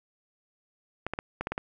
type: clicks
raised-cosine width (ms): 0.5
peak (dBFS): -16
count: 7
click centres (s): 1.066 / 1.136 / 1.189 / 1.41 / 1.471 / 1.52 / 1.579
effects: none